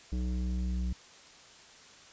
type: tone with low-pass filter sweep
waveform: square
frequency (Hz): 61.74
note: B1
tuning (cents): 0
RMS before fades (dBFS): -32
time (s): 0.12-0.93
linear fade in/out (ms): 5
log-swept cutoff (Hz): 290 to 170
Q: 1.4
effects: white hiss -54 dBFS RMS until 2.12 s + resampled to 16000 Hz